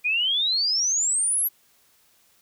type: exponential sweep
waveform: sine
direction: up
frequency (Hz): 2400 to 11890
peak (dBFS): -20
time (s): 0.04-1.49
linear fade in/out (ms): 20
effects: white hiss -61 dBFS RMS until 2.41 s